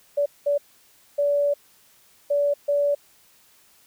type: tone bursts at uneven times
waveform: sine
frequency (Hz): 575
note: D5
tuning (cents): -37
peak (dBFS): -18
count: 5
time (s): 0.17-0.26 / 0.46-0.58 / 1.18-1.54 / 2.3-2.54 / 2.68-2.95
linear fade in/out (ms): 10
effects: white hiss -57 dBFS RMS until 3.86 s